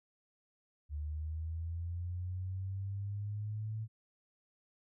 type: linear sweep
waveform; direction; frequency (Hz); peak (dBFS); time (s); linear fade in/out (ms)
sine; up; 73.42 to 110.8; -36; 0.89-3.88; 50
effects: none